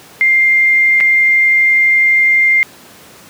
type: tone with dropouts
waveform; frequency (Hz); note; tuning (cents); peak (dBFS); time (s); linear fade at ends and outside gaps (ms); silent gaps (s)
sine; 2104; C7; +9; -7; 0.21-2.63; 0; 1.003-1.008
effects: pink hiss -39 dBFS RMS until 3.29 s + high-pass 150 Hz 12 dB/octave